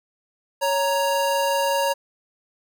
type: tone pair together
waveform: square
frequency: 556 / 935.1 Hz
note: C#5 / A#5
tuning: +5 / +5 cents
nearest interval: major sixth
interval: 900 cents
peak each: -23 dBFS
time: 0.61-1.94 s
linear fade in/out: 20 ms
effects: none